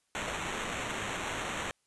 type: noise with sample-and-hold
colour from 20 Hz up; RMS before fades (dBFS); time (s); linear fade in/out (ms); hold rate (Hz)
white; -36; 0.15-1.71; 0; 4900
effects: white hiss -75 dBFS RMS until 1.86 s + resampled to 24000 Hz